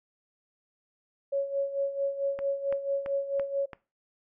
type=tone with tremolo; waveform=sine; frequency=555 Hz; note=C#5; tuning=2 cents sharp; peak=-24 dBFS; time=1.32-3.66 s; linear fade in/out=10 ms; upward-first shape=sine; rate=4.5 Hz; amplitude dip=70%
type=click train; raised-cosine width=0.5 ms; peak=-24 dBFS; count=5; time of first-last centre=2.39-3.732 s; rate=2.98 Hz
effects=noise-tail reverb RT60 0.3 s tail -20 dB re dry